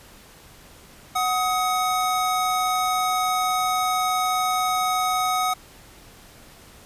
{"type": "tone pair together", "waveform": "square", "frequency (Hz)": [740, 1261.2], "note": ["F#5", "D#6"], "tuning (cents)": [0, 23], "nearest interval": "major sixth", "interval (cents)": 923, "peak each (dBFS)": [-24, -24], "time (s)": [1.15, 5.54], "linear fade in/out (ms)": 10, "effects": ["pink hiss -48 dBFS RMS until 6.85 s", "resampled to 32000 Hz"]}